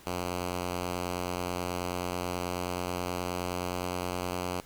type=tone with pitch glide; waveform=5% pulse; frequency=89.3 to 89.87 Hz; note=F2 to F#2; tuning=+39 to -50 cents; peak=-20 dBFS; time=0.06-4.61 s; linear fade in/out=10 ms; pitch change=+11 cents; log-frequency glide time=2.44-4.33 s; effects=pink hiss -54 dBFS RMS until 4.65 s